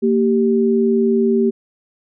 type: tone pair together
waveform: sine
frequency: 229.9 / 390.3 Hz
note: A#3 / G4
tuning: -24 / -8 cents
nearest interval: major sixth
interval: 916 cents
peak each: -15 dBFS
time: 0.02-1.51 s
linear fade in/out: 20 ms
effects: none